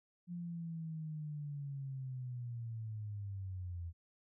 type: linear sweep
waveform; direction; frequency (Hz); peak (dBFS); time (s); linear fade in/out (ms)
sine; down; 176.3 to 83.2; -40; 0.27-3.93; 50
effects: none